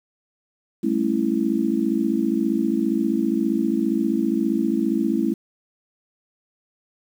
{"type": "chord", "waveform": "sine", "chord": "A dominant seventh", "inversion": "third", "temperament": "just", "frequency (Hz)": [198, 220, 275, 330], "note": ["G3", "A3", "C#4", "E4"], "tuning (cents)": [18, 0, -14, 2], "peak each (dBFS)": [-28, -23, -24, -23], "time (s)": [0.83, 5.34], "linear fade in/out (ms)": 10, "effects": ["8-bit"]}